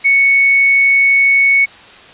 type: tone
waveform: sine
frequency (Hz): 2217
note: C#7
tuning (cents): 0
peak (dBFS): -7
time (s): 0.04-1.66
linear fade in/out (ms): 20
effects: white hiss -38 dBFS RMS until 2.13 s + resampled to 8000 Hz